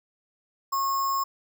sine tone with sample-and-hold, 1091 Hz, C#6, 28 cents flat, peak -23 dBFS, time 0.72-1.24 s, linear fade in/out 10 ms, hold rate 6300 Hz, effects none

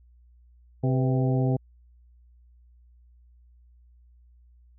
harmonic tone with a mistuned harmonic, 130.81 Hz, C3, in tune, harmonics 1 / 2 / 3 / 4 / 5 / 6, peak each -22 / -28 / -32 / -34 / -36 / -38 dBFS, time 0.83-1.57 s, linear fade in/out 10 ms, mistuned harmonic 4, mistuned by -74 cents, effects added 60 Hz sine -53 dBFS peak until 4.78 s

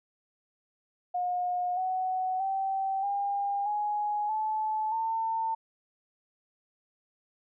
sine tone with pitch steps, 718 / 745.5 / 774 / 803.6 / 834.3 / 866.3 / 899.4 Hz, F5 / F#5 / G5 / G5 / G#5 / A5 / A5, +48 / +13 / -22 / +43 / +8 / -27 / +38 cents, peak -27 dBFS, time 1.14-5.55 s, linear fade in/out 10 ms, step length 630 ms, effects none

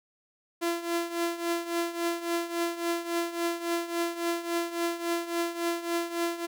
sawtooth tone with tremolo, 340.2 Hz, F4, 45 cents flat, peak -21 dBFS, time 0.61-6.47 s, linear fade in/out 20 ms, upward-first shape triangle, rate 3.6 Hz, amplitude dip 80%, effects none

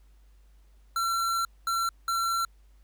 square tone bursts at uneven times, 1356 Hz, E6, 49 cents sharp, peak -26 dBFS, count 3, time 0.96-1.45 / 1.67-1.89 / 2.08-2.45 s, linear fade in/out 2 ms, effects added 50 Hz sine -54 dBFS peak until 2.83 s + pink hiss -70 dBFS RMS until 2.83 s

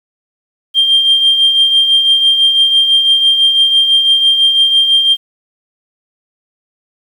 sine tone with tremolo, 3185 Hz, G7, 27 cents sharp, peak -3 dBFS, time 0.74-5.17 s, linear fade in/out 50 ms, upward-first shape triangle, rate 6 Hz, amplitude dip 60%, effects tanh soft clip ceiling -2 dBFS + 7-bit

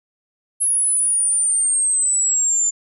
sine exponential sweep, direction down, 10650 to 7110 Hz, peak -15 dBFS, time 0.6-2.71 s, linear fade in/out 20 ms, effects none

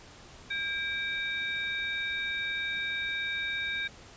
sine tone cluster, 1609 / 2323 / 3724 Hz, G6 / D7 / A#7, +45 / -20 / -2 cents, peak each -34 / -34 / -36 dBFS, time 0.5-3.88 s, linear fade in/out 10 ms, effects pink hiss -51 dBFS RMS until 4.16 s + resampled to 16000 Hz

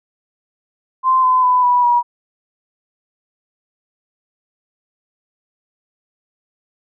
sine tone with pitch steps, 1039 / 1019.4 / 1000.1 / 981.3 / 962.7 Hz, C6 / C6 / B5 / B5 / B5, -12 / -45 / +21 / -11 / -45 cents, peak -10 dBFS, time 1.03-2.03 s, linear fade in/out 50 ms, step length 200 ms, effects none

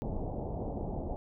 pink low-pass noise, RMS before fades -36 dBFS, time 0.02-1.16 s, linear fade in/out 0 ms, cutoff 820 Hz, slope 48 dB/octave, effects none

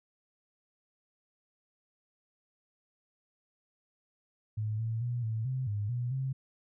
sine tone with pitch steps, 107.7 / 112.9 / 121.1 / 111.2 / 130 / 103.2 / 122 / 132.9 Hz, A2 / A2 / B2 / A2 / C3 / G#2 / B2 / C3, -37 / +45 / -34 / +19 / -11 / -10 / -21 / +27 cents, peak -30 dBFS, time 4.57-6.33 s, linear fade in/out 10 ms, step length 220 ms, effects none

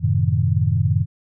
sine chord, F# diminished seventh, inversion none, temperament equal, 92.5 / 110 / 130.81 / 155.56 Hz, F#2 / A2 / C3 / Eb3, 0 / 0 / 0 / 0 cents, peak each -20 / -20 / -22 / -22 dBFS, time 0-1.06 s, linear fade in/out 50 ms, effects none

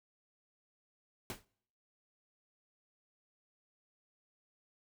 pink noise with exponential decay, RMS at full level -38 dBFS, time 1.3-1.45 s, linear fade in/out 1 ms, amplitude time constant 32 ms, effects noise-tail reverb RT60 0.7 s tail -26 dB re dry

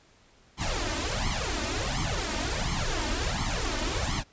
pink noise with flanger, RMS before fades -29 dBFS, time 0.57-4.24 s, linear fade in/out 50 ms, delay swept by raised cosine 0.93 to 3.33 ms, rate 1.4 Hz, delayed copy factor +1, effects pink hiss -60 dBFS RMS until 4.32 s + resampled to 16000 Hz

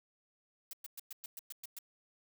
blue noise bursts, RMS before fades -45 dBFS, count 9, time 0.71-1.788 s, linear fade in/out 2 ms, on 22 ms, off 110 ms, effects none

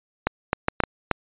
clicks, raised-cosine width 0.5 ms, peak -4 dBFS, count 6, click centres 0.27 / 0.531 / 0.684 / 0.803 / 0.837 / 1.113 s, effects resampled to 8000 Hz

